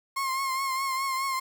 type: tone with vibrato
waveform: 35% pulse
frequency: 1070 Hz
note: C6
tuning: 38 cents sharp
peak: -25 dBFS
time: 0.16-1.4 s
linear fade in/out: 10 ms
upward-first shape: triangle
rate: 4.8 Hz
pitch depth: 52 cents each way
effects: 9-bit